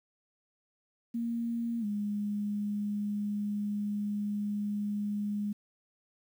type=tone with pitch glide; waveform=sine; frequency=233 to 206.4 Hz; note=A#3 to G#3; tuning=-1 to -10 cents; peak=-30 dBFS; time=1.14-5.53 s; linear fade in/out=10 ms; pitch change=-209 cents; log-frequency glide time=1.8-1.85 s; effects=10-bit